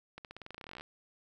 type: accelerating click train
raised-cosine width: 0.3 ms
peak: -29 dBFS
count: 20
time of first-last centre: 0.18-0.81 s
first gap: 68 ms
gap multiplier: 0.91
effects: 11-bit